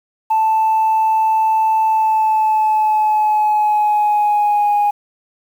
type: tone with pitch glide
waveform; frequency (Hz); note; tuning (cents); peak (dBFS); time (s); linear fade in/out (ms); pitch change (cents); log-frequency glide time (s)
sine; 880 to 825.8; A5 to G#5; 0 to -10; -10; 0.3-4.91; 10; -110; 1.85-4.76
effects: tanh soft clip ceiling -9 dBFS + 7-bit